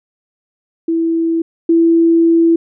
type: tone pair in turn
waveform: sine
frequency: 329.7 / 332.4 Hz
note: E4 / E4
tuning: 0 / +15 cents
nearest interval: unison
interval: 15 cents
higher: second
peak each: -12 / -7 dBFS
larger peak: second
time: 0.88-1.42 / 1.69-2.56 s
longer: second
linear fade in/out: 5 ms
effects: none

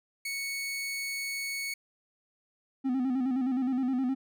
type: tone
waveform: sawtooth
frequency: 2217 Hz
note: C#7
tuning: in tune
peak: -29 dBFS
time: 0.25-1.74 s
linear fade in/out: 5 ms
type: tone with vibrato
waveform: triangle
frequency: 258 Hz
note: C4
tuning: 24 cents flat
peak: -24 dBFS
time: 2.84-4.15 s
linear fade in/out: 20 ms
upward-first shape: square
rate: 9.6 Hz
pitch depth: 63 cents each way
effects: none

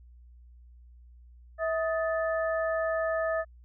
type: tone cluster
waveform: sine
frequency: 648 / 1255 / 1752 Hz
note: E5 / D#6 / A6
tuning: -30 / +15 / -8 cents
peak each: -27 / -35 / -35 dBFS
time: 1.58-3.45 s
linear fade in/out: 50 ms
effects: added 60 Hz sine -50 dBFS peak until 3.64 s

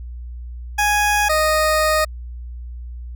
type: tone pair in turn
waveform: 20% pulse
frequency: 830.6 / 620.3 Hz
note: G#5 / D#5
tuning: 0 / -5 cents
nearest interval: perfect fourth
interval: 505 cents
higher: first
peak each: -10 dBFS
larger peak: neither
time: 0.78-1.29 / 1.29-2.05 s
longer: second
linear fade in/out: 10 ms
effects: added 60 Hz sine -29 dBFS peak until 3.15 s

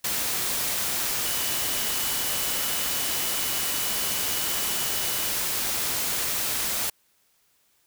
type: tone in noise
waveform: sine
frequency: 2960 Hz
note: F#7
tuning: in tune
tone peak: -37 dBFS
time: 1.25-5.29 s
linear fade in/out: 5 ms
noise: white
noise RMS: -27 dBFS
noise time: 0.04-6.9 s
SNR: -13 dB
effects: white hiss -66 dBFS RMS until 7.86 s

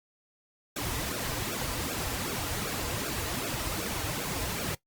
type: noise with flanger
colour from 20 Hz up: pink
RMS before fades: -33 dBFS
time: 0.76-4.75 s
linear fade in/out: 5 ms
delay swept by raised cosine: 0.98 to 5.48 ms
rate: 2.6 Hz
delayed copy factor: -0.95
effects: noise-tail reverb RT60 0.1 s tail -18 dB re dry + Opus 48 kbps

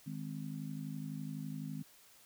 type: harmonic tone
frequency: 51.91 Hz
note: G#1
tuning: in tune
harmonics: 3 / 4 / 5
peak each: -42 / -45 / -45 dBFS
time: 0.06-1.83 s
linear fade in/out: 10 ms
effects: white hiss -62 dBFS RMS until 2.25 s

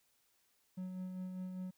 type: tone with tremolo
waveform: triangle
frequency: 184.6 Hz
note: F#3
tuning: 4 cents flat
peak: -37 dBFS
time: 0.77-1.71 s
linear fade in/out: 10 ms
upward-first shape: sine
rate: 5 Hz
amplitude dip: 35%
effects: white hiss -75 dBFS RMS until 1.77 s

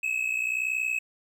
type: tone pair together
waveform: triangle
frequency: 2545 / 2606 Hz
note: D#7 / E7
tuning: +39 / -20 cents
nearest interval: unison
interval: 41 cents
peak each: -27 dBFS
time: 0.03-0.99 s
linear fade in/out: 5 ms
effects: none

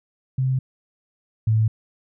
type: tone pair in turn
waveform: sine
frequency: 130.81 / 110 Hz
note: C3 / A2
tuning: 0 / 0 cents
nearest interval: minor third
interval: 300 cents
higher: first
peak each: -18 / -15 dBFS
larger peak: second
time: 0.38-0.59 / 1.47-1.68 s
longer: neither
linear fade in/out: 5 ms
effects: none

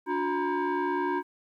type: tone with frequency modulation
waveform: sine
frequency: 291.1 Hz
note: D4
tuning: 15 cents flat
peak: -24 dBFS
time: 0.06-1.23 s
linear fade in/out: 50 ms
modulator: 652 Hz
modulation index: 1.6
effects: tanh soft clip ceiling -22 dBFS + 11-bit

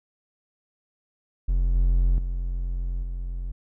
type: tone with level steps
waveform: triangle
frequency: 43.93 Hz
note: F1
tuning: 11 cents sharp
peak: -17 / -15 / -23 / -26 dBFS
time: 1.48-3.52 s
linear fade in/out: 10 ms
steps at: 1.75 / 2.18 / 3.03 s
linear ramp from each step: 2 ms
effects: none

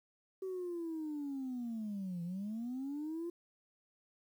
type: linear two-way sweep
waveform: sine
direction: down then up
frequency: 383.3 to 168.3 to 348.2 Hz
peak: -36 dBFS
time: 0.42-3.3 s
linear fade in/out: 5 ms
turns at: 2.23 s
effects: tanh soft clip ceiling -35 dBFS + 11-bit

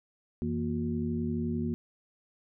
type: tone cluster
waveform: sine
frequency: 88 / 162.9 / 234.4 / 361.9 Hz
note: F2 / E3 / A#3 / F#4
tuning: +14 / -20 / +10 / -38 cents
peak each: -36 / -35 / -31 / -38 dBFS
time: 0.42-1.74 s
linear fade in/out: 0 ms
effects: none

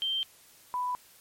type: tone pair in turn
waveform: sine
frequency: 3141 / 992.8 Hz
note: G7 / B5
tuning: +3 / +9 cents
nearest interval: octave + minor sixth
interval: 1994 cents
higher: first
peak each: -27 / -28 dBFS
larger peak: first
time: 0.02-0.23 / 0.74-0.95 s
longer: neither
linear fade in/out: 0 ms
effects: white hiss -57 dBFS RMS until 1.2 s + MP3 64 kbps

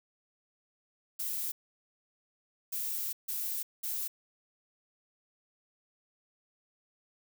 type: noise bursts at uneven times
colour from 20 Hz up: violet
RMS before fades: -35 dBFS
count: 4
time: 1.19-1.52 / 2.72-3.13 / 3.28-3.63 / 3.83-4.08 s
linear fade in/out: 10 ms
effects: none

